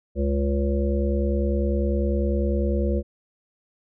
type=harmonic tone; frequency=70 Hz; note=C#2; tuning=18 cents sharp; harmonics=1 / 3 / 5 / 7 / 8; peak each=-22 / -27 / -29 / -30 / -31 dBFS; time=0.15-3.03 s; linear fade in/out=50 ms; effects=none